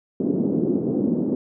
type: band-pass noise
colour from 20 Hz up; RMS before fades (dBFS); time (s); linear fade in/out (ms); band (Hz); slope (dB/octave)
pink; -22; 0.2-1.35; 2; 200 to 380; 24
effects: none